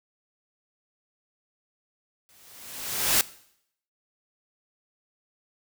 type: noise with exponential growth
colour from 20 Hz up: white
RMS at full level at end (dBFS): -19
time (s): 2.29-3.21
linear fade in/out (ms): 0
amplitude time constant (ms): 200
effects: noise-tail reverb RT60 0.7 s tail -19 dB re dry

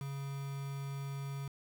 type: tone with quantisation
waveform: triangle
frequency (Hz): 138.59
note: C#3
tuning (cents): 0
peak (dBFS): -36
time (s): 0.01-1.48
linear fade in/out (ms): 2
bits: 8
effects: none

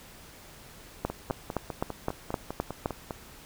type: two click trains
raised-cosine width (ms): 1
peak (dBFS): -13 / -19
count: 8 / 11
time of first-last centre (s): 1.05-2.859 / 1.1-3.108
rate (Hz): 3.87 / 4.98
effects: pink hiss -50 dBFS RMS until 3.45 s

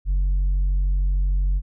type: tone with tanh clipping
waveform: sine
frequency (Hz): 46.56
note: F#1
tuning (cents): +12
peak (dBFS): -18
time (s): 0.05-1.62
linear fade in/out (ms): 50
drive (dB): 2
effects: none

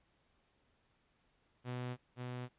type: tone with echo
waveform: sawtooth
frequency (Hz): 124.3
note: B2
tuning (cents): +12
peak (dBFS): -35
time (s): 1.64-1.97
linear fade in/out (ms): 50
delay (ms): 520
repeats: 1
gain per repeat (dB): -2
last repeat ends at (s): 2.49
effects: pink hiss -75 dBFS RMS until 2.58 s + resampled to 8000 Hz

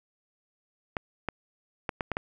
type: clicks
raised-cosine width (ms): 0.5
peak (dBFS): -14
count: 6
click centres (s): 0.968 / 1.287 / 1.892 / 2.008 / 2.117 / 2.169
effects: none

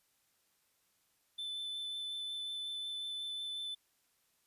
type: tone with vibrato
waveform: triangle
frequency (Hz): 3520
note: A7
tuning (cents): 0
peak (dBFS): -37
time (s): 1.38-3.75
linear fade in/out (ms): 10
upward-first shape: triangle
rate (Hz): 5.5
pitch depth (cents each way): 10
effects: white hiss -75 dBFS RMS until 4.46 s + resampled to 32000 Hz

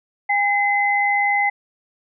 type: tone pair together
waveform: sine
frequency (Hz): 812 / 2046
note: G#5 / C7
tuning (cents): -39 / -39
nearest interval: octave + major third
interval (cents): 1600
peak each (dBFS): -19 / -18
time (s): 0.29-1.5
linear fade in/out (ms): 10
effects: none

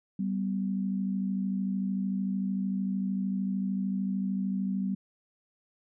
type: tone pair together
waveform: sine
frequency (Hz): 193.5 / 246.8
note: G3 / B3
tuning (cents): -22 / -1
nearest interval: major third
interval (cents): 421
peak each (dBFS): -28 / -35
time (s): 0.19-4.95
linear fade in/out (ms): 5
effects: none

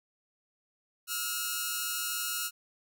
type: tone pair together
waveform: 5% pulse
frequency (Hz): 1300 / 1423.9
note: E6 / F6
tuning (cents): -24 / +33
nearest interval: major second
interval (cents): 157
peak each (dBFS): -25 / -21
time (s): 1.07-2.51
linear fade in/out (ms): 50
effects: none

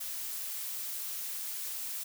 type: noise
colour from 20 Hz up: blue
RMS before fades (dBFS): -38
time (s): 0-2.04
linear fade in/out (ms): 10
effects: none

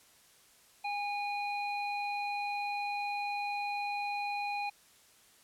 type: harmonic tone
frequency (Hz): 818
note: G#5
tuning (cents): -26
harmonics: 1 / 3 / 5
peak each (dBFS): -34 / -38 / -47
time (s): 0.84-4.7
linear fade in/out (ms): 10
effects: white hiss -62 dBFS RMS until 5.43 s + low-pass 12000 Hz 12 dB/octave

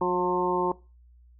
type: harmonic tone with a mistuned harmonic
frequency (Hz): 180.2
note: F#3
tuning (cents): -45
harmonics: 1 / 2 / 3 / 4 / 5 / 6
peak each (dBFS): -33 / -26 / -33 / -37 / -27 / -31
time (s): 0.01-0.72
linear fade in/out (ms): 5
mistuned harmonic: 6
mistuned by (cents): -34
effects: noise-tail reverb RT60 0.3 s tail -21 dB re dry + added 60 Hz sine -52 dBFS peak until 1.39 s

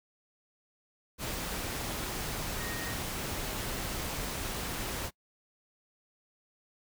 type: tone in noise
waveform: sine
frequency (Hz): 1864.7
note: A#6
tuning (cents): 0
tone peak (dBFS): -42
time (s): 2.57-2.96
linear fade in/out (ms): 50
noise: pink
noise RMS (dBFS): -36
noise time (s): 1.18-5.11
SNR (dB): -9
effects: noise-tail reverb RT60 0.1 s tail -24 dB re dry

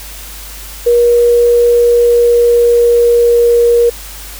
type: tone with pitch glide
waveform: sine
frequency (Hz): 476.9 to 473.1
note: A#4 to A#4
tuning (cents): +39 to +26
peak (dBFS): -5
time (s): 0.86-3.9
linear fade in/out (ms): 10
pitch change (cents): -13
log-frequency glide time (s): 1.65-3.68
effects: added 50 Hz sine -30 dBFS peak until 4.39 s + white hiss -30 dBFS RMS until 4.39 s

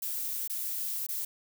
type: noise with dropouts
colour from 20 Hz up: violet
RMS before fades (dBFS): -34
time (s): 0.02-1.25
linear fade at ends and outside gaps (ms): 5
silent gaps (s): 0.477-0.497 / 1.067-1.087
effects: none

